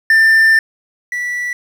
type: tone pair in turn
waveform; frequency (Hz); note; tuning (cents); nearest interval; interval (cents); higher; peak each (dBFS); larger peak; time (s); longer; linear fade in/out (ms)
triangle; 1787 / 1956.7; A6 / B6; +26 / -17; major second; 157; second; -5 / -16; first; 0.1-0.59 / 1.12-1.53; first; 2
effects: 7-bit